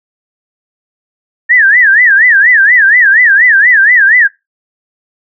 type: tone with vibrato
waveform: sine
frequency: 1773 Hz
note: A6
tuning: 13 cents sharp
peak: -3 dBFS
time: 1.49-4.28 s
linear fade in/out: 20 ms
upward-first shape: sine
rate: 4.2 Hz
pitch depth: 220 cents each way
effects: noise-tail reverb RT60 0.2 s tail -21 dB re dry